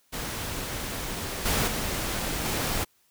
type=noise with level steps; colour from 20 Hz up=pink; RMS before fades=-33 / -25 / -30 / -28 dBFS; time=0.12-2.85 s; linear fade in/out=20 ms; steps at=1.45 / 1.67 / 2.45 s; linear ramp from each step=10 ms; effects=white hiss -66 dBFS RMS until 3.1 s